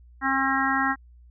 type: harmonic tone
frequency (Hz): 268.9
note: C4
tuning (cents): +47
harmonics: 1 / 3 / 4 / 5 / 6 / 7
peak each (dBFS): -28 / -28 / -28 / -28 / -28 / -28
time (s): 0.21-0.96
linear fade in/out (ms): 50
effects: added 60 Hz sine -48 dBFS peak until 1.3 s